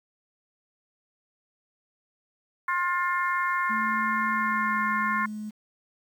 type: harmonic tone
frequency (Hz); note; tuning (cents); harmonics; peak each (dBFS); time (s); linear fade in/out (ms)
354.2; F4; +24; 3 / 4 / 5 / 6; -26 / -31 / -30 / -34; 2.68-5.26; 5
type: tone with pitch glide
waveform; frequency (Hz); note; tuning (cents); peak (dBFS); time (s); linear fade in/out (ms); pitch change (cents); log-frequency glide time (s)
sine; 220 to 212.9; A3 to G#3; 0 to +43; -32; 3.69-5.51; 20; -57; 4.31-4.8
effects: 9-bit